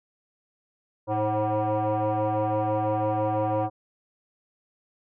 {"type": "tone with frequency modulation", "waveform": "sine", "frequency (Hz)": 110, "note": "A2", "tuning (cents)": 0, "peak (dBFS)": -21, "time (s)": [1.07, 3.7], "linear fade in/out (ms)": 50, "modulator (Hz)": 214, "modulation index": 3.9, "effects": ["tanh soft clip ceiling -19 dBFS"]}